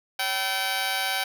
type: tone with amplitude modulation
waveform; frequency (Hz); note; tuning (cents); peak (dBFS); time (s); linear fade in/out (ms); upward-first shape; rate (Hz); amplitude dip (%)
10% pulse; 769; G5; -33; -13; 0.19-1.24; 5; sine; 212; 75
effects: none